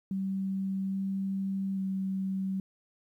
sine tone with pitch steps, 192.6 / 193.8 / 191.4 Hz, G3 / G3 / G3, -30 / -20 / -41 cents, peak -29 dBFS, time 0.11-2.6 s, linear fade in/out 2 ms, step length 830 ms, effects 11-bit

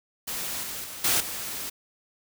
white noise with level steps, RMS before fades -32 / -35 / -39 / -23 / -34 dBFS, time 0.27-1.7 s, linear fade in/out 10 ms, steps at 0.63 / 0.84 / 1.04 / 1.2 s, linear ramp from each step 5 ms, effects none

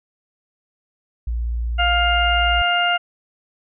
sine tone, 58.27 Hz, A#1, in tune, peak -20 dBFS, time 1.27-2.62 s, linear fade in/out 5 ms
harmonic tone, 703 Hz, F5, 11 cents sharp, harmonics 1 / 2 / 3 / 4, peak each -20 / -20 / -26 / -21 dBFS, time 1.78-2.98 s, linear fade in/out 20 ms
effects none

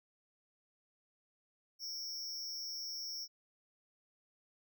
square tone with amplitude modulation, 5470 Hz, F8, 37 cents flat, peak -37 dBFS, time 1.79-3.28 s, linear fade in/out 50 ms, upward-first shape sine, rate 295 Hz, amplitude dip 85%, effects none

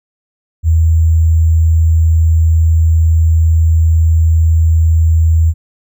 sine tone with sample-and-hold, 81.1 Hz, E2, 28 cents flat, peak -6 dBFS, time 0.63-5.54 s, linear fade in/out 50 ms, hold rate 7350 Hz, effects none

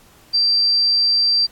sine tone, 4699 Hz, D8, in tune, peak -13 dBFS, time 0.33-1.47 s, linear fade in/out 20 ms, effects pink hiss -50 dBFS RMS until 1.51 s + AAC 64 kbps

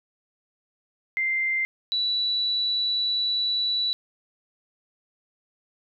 sine tone pair in turn, 2090 / 3945 Hz, C7 / B7, -2 / -3 cents, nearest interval major seventh, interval 1099 cents, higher second, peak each -22 dBFS, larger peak neither, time 1.17-1.65 / 1.92-3.93 s, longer second, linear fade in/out 0 ms, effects none

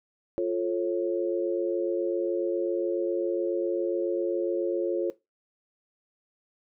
sine chord, F augmented, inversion none, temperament just, 349.2 / 436.5 / 545.7 Hz, F4 / A4 / C#5, 0 / -14 / -27 cents, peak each -27 / -31 / -29 dBFS, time 0.38-5.1 s, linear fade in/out 0 ms, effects noise-tail reverb RT60 0.2 s tail -18 dB re dry

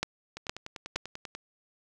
two click trains, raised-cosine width 0.2 ms, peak -11 / -22 dBFS, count 3 / 11, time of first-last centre 0.03-0.96 / 0.37-1.35 s, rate 2.15 / 10.2 Hz, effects none

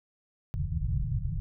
white low-pass noise, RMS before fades -30 dBFS, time 0.54-1.4 s, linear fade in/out 0 ms, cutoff 160 Hz, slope 96 dB/octave, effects none

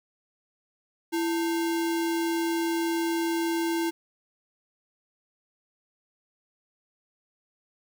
sine tone with sample-and-hold, 333.3 Hz, E4, 19 cents sharp, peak -24 dBFS, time 1.12-3.91 s, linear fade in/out 20 ms, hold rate 1225 Hz, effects none

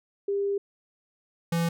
sine / square tone pair in turn, 400 / 168.18 Hz, G4 / E3, +35 / +35 cents, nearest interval octave + minor third, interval 1500 cents, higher first, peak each -24 dBFS, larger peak neither, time 0.28-0.58 / 1.52-1.69 s, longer first, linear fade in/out 5 ms, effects none

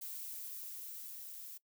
violet noise with level ramp, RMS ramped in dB -44 to -49 dBFS, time 0.01-1.58 s, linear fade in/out 10 ms, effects noise-tail reverb RT60 0.1 s tail -21 dB re dry

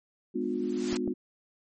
sine chord, G# diminished seventh, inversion none, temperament just, 207.7 / 249.2 / 299 / 358.8 Hz, G#3 / B3 / D4 / F4, 0 / +16 / +31 / +47 cents, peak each -36 / -32 / -35 / -32 dBFS, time 0.34-1.14 s, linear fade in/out 20 ms
white noise with exponential growth, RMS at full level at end -32 dBFS, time 0.41-0.97 s, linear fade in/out 1 ms, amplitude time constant 120 ms
clicks, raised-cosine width 2 ms, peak -23 dBFS, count 2, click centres 0.929 / 1.077 s
effects MP3 32 kbps

